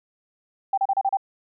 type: tone bursts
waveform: sine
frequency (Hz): 783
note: G5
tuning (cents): -2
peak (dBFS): -18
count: 6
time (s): 0.73-1.171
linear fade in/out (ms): 5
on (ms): 46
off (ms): 33
effects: none